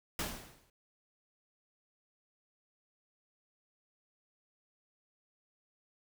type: noise with exponential decay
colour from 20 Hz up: pink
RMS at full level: -33 dBFS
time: 0.19-0.7 s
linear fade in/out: 2 ms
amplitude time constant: 110 ms
effects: none